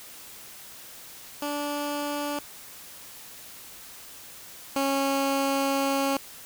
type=tone pair in turn; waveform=15% pulse; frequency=290.8 / 274.5 Hz; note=D4 / C#4; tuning=-17 / -17 cents; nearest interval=minor second; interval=100 cents; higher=first; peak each=-22 / -17 dBFS; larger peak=second; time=1.42-2.39 / 4.76-6.17 s; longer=second; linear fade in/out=2 ms; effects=white hiss -45 dBFS RMS until 6.45 s